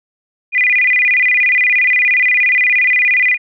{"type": "tone with vibrato", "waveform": "sine", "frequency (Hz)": 2211, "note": "C#7", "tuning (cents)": -5, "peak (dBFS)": -9, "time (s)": [0.52, 3.38], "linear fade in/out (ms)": 50, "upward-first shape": "square", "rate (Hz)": 17, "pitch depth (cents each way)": 170, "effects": []}